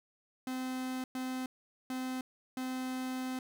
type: tone bursts at uneven times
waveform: 45% pulse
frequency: 257.4 Hz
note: C4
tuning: 28 cents flat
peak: -35 dBFS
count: 4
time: 0.47-1.04 / 1.15-1.46 / 1.9-2.21 / 2.57-3.39 s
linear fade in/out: 2 ms
effects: none